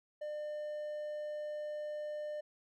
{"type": "tone", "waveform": "triangle", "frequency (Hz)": 600, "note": "D5", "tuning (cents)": 37, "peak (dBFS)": -36, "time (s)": [0.21, 2.41], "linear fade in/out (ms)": 10, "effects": []}